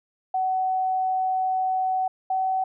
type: tone pair in turn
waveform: sine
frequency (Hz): 751 / 756.7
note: F#5 / F#5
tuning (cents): +26 / +39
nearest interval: unison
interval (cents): 13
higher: second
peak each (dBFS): -21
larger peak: neither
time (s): 0.34-2.08 / 2.3-2.64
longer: first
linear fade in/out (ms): 5
effects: none